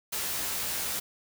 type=noise with comb filter; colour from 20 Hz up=white; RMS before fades=-32 dBFS; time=0.12-1 s; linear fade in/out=10 ms; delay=15 ms; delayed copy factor=+0.85; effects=none